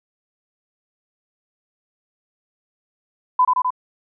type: tone with echo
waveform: sine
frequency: 1005 Hz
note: B5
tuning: 30 cents sharp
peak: -11 dBFS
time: 3.39-3.45 s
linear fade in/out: 5 ms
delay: 85 ms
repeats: 3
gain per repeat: -2 dB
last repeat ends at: 3.705 s
effects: none